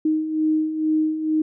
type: beating tone pair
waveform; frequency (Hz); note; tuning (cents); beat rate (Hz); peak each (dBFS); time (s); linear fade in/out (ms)
sine; 310 / 312.2; D#4 / D#4; -6 / +6; 2.2; -26 / -19; 0.05-1.42; 5
effects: none